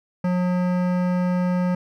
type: tone with hard clipping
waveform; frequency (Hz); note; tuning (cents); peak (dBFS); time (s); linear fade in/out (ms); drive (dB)
sine; 180; F#3; -47; -21; 0.24-1.75; 5; 16
effects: none